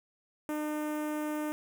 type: tone with notch filter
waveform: sawtooth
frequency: 302.5 Hz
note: D#4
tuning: 49 cents flat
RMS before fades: -34 dBFS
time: 0.49-1.52 s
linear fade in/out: 0 ms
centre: 4300 Hz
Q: 0.51
effects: none